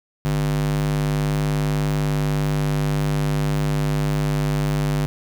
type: tone with high-pass filter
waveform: square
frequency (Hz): 50.1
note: G1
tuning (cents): +38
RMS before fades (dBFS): -21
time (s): 0.25-5.06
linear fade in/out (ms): 0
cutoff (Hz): 110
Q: 5.8
effects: none